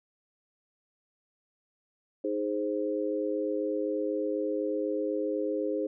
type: chord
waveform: sine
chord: Ab major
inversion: second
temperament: equal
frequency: 311.1 / 415.3 / 523.3 Hz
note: Eb4 / Ab4 / C5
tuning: 0 / 0 / 0 cents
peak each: -32 dBFS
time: 2.24-5.87 s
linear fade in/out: 5 ms
effects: none